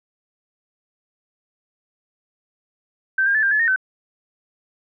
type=tone with pitch steps; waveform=sine; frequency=1553 / 1609 / 1740 / 1593 / 1718 / 1841 / 1527 Hz; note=G6 / G6 / A6 / G6 / A6 / A#6 / G6; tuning=-17 / +45 / -20 / +27 / -42 / -22 / -46 cents; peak=-15 dBFS; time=3.18-3.761 s; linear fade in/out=5 ms; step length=83 ms; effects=none

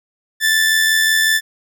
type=tone with amplitude modulation; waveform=sawtooth; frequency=1760 Hz; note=A6; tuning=in tune; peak=-7 dBFS; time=0.4-1.41 s; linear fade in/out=50 ms; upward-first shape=sine; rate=85.4 Hz; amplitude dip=40%; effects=none

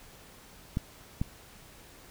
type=clicks; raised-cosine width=5 ms; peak=-16 dBFS; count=2; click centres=0.771 / 1.215 s; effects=pink hiss -53 dBFS RMS until 2.1 s

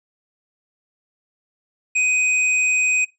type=tone; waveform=square; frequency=2504 Hz; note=D#7; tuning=10 cents sharp; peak=-17 dBFS; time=1.95-3.05 s; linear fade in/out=10 ms; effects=noise-tail reverb RT60 0.2 s tail -19 dB re dry + resampled to 22050 Hz

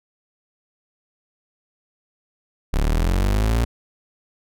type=linear sweep; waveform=35% pulse; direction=up; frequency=33.82 to 59.6 Hz; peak=-15 dBFS; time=2.73-3.65 s; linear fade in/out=10 ms; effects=none

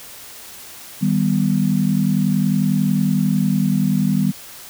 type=chord; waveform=sine; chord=Eb augmented; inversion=none; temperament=equal; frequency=155.56 / 196 / 246.9 Hz; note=Eb3 / G3 / B3; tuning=0 / 0 / 0 cents; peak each=-20 / -17 / -21 dBFS; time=1.01-4.32 s; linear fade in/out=20 ms; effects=white hiss -38 dBFS RMS until 4.69 s

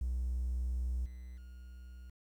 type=tone with level steps; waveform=triangle; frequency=62 Hz; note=B1; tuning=7 cents sharp; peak=-29 / -42 / -45 dBFS; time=0.01-2.1 s; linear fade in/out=5 ms; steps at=1.05 / 1.37 s; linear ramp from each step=10 ms; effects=tanh soft clip ceiling -28 dBFS + 11-bit

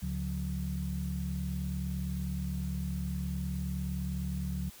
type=tone cluster; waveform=sine; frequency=72.5 / 141.8 / 181.3 Hz; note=D2 / C#3 / F#3; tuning=-22 / +40 / -35 cents; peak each=-35 / -38 / -35 dBFS; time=0.02-4.7 s; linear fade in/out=10 ms; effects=tanh soft clip ceiling -23 dBFS + white hiss -53 dBFS RMS until 4.8 s

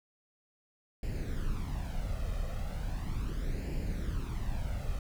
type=noise with flanger; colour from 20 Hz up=brown; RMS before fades=-34 dBFS; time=1.03-4.99 s; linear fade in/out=2 ms; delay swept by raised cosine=0.41 to 1.61 ms; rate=0.37 Hz; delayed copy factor=+0.65; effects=none

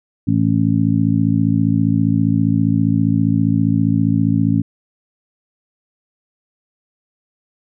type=harmonic tone; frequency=55 Hz; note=A1; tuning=in tune; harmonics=2 / 3 / 4 / 5; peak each=-18 / -18 / -18 / -18 dBFS; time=0.27-4.62 s; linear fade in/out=10 ms; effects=none

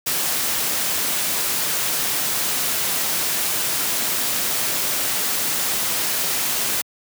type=noise; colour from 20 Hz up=white; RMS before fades=-22 dBFS; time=0.06-6.82 s; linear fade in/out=10 ms; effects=high-pass 100 Hz 12 dB/octave

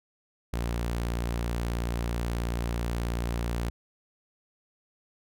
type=tone; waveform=sawtooth; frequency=58.5 Hz; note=A#1; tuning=7 cents sharp; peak=-24 dBFS; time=0.53-3.7 s; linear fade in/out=5 ms; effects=none

